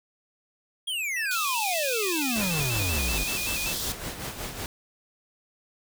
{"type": "exponential sweep", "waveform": "square", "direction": "down", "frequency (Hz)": [3321, 46.25], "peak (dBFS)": -28, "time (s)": [0.87, 3.24], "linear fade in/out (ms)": 10}
{"type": "tone with vibrato", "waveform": "sine", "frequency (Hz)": 2551, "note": "D#7", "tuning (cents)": 43, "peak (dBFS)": -31, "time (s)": [1.16, 3.73], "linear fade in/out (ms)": 10, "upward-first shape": "square", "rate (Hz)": 5.2, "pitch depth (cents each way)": 61}
{"type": "high-pass noise", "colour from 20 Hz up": "pink", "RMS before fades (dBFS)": -32, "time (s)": [1.31, 3.92], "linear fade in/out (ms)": 0, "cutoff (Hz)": 3100, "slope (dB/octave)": 96}
{"type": "noise with tremolo", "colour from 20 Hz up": "pink", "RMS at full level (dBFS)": -33, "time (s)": [2.36, 4.66], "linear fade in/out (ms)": 0, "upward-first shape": "sine", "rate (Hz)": 5.4, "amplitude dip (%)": 55}
{"effects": []}